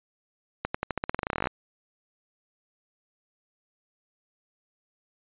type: accelerating click train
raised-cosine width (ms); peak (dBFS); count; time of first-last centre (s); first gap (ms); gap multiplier
0.5; -12; 20; 0.65-1.472; 95; 0.9
effects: resampled to 8000 Hz